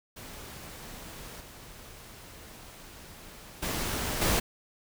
pink noise with level steps, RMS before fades -44 / -48 / -32 / -26 dBFS, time 0.16-4.4 s, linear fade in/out 10 ms, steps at 1.4 / 3.62 / 4.21 s, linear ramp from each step 10 ms, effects none

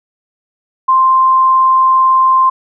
sine tone, 1047 Hz, C6, 1 cent sharp, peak -6 dBFS, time 0.88-2.5 s, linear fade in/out 10 ms, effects none

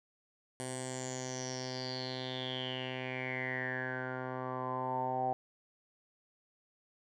10% pulse tone with low-pass filter sweep, 128.5 Hz, C3, 31 cents flat, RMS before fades -38 dBFS, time 0.6-5.33 s, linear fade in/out 0 ms, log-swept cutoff 9100 to 750 Hz, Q 9.3, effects none

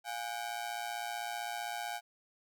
sawtooth ring-modulated tone, 765 Hz, G5, 42 cents flat, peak -30 dBFS, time 0.04-2.01 s, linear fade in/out 50 ms, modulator 57.8 Hz, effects none

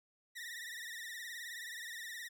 sawtooth tone with vibrato, 1864.7 Hz, A#6, in tune, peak -40 dBFS, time 0.35-2.29 s, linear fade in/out 20 ms, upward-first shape triangle, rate 19 Hz, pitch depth 110 cents each way, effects none

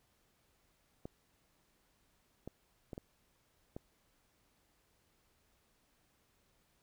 clicks, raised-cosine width 2 ms, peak -30 dBFS, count 5, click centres 1.055 / 2.476 / 2.932 / 2.979 / 3.765 s, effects pink hiss -74 dBFS RMS until 6.82 s

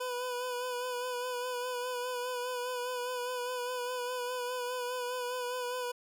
25% pulse tone with vibrato, 496.2 Hz, B4, 8 cents sharp, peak -30 dBFS, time 0-5.92 s, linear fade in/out 10 ms, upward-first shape sine, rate 4.9 Hz, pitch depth 32 cents each way, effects none

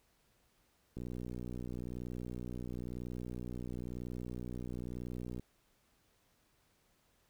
click train, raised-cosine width 3 ms, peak -30 dBFS, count 271, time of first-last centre 0.97-5.396 s, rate 61 Hz, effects pink hiss -73 dBFS RMS until 7.29 s

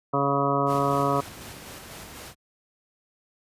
harmonic tone, 140 Hz, C#3, 18 cents sharp, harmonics 1 / 2 / 3 / 4 / 5 / 7 / 8 / 9, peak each -29 / -29 / -29 / -29 / -29 / -29 / -29 / -29 dBFS, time 0.13-1.21 s, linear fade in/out 10 ms
pink noise with tremolo, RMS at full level -40 dBFS, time 0.66-2.35 s, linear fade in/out 50 ms, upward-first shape square, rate 4 Hz, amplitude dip 25%
effects high-pass 60 Hz 12 dB/octave + resampled to 32000 Hz

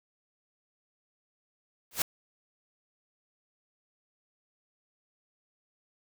white noise with exponential growth, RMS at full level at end -22 dBFS, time 1.91-2.02 s, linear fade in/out 2 ms, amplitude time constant 23 ms, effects none

